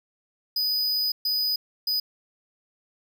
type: tone bursts at uneven times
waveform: square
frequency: 4978 Hz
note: D#8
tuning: in tune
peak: -23 dBFS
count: 3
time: 0.56-1.12 / 1.25-1.56 / 1.87-2 s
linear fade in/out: 5 ms
effects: none